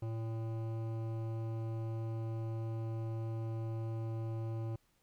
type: tone with hard clipping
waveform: sine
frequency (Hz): 112.7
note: A2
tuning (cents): +42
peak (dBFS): -38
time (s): 0.02-4.76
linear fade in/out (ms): 5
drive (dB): 14
effects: pink hiss -74 dBFS RMS until 5.02 s